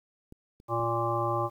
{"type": "clicks", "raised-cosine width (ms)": 3, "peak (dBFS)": [-33, -40, -33, -37], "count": 4, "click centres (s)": [0.324, 0.601, 0.799, 0.835]}
{"type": "harmonic tone", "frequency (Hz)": 116.5, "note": "A#2", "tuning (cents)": -1, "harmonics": [1, 3, 5, 7, 9, 10], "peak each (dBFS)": [-33, -33, -33, -33, -33, -33], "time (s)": [0.68, 1.5], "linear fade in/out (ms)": 50}
{"effects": ["10-bit"]}